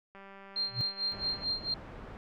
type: click train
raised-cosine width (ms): 0.5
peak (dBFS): -36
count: 253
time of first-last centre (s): 0.15-1.436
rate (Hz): 196
type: tone with tremolo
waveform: sine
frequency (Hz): 4186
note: C8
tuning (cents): 0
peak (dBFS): -28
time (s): 0.56-1.74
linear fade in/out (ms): 2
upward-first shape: sine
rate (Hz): 4.5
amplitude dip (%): 90
type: tone with exponential growth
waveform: sine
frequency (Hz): 120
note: B2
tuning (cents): -49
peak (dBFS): -28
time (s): 0.65-0.81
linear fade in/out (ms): 0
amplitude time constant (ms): 33
type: low-pass noise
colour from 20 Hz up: pink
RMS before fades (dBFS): -46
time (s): 1.12-2.17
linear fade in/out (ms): 0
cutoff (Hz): 1600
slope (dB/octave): 12
effects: none